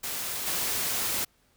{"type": "noise with level steps", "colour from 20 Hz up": "white", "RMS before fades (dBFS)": [-33, -29], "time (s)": [0.03, 1.25], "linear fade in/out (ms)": 10, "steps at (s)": 0.46, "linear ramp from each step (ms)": 10, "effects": ["pink hiss -66 dBFS RMS until 1.56 s"]}